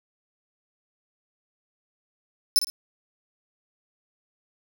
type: tone with echo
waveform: sawtooth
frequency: 5274 Hz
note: E8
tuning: in tune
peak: -12 dBFS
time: 2.56-2.59 s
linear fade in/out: 0 ms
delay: 55 ms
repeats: 2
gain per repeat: -10 dB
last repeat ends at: 2.7 s
effects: 8-bit